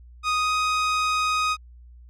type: tone with pitch glide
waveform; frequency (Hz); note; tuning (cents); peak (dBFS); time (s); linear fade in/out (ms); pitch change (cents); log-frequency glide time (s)
sawtooth; 1244.5 to 1251.7; D#6 to D#6; 0 to +10; -17; 0.23-1.57; 50; +10; 0.37-0.52
effects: added 60 Hz sine -44 dBFS peak until 2.09 s + low-pass 6000 Hz 12 dB/octave